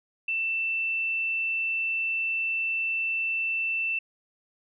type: tone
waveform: sine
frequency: 2670 Hz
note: E7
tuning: 22 cents sharp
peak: -25 dBFS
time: 0.28-3.99 s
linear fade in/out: 5 ms
effects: none